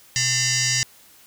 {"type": "tone with frequency modulation", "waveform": "sine", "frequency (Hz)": 125.2, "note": "B2", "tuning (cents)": 24, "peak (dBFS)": -17, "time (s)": [0.16, 0.83], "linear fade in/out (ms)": 0, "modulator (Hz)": 961, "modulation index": 7.1, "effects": ["tanh soft clip ceiling -15 dBFS", "white hiss -51 dBFS RMS until 1.26 s"]}